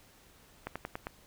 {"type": "slowing click train", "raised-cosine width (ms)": 0.5, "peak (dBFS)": -21, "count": 5, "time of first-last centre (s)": [0.67, 1.069], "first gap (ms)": 86, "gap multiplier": 1.1, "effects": ["pink hiss -60 dBFS RMS until 1.26 s"]}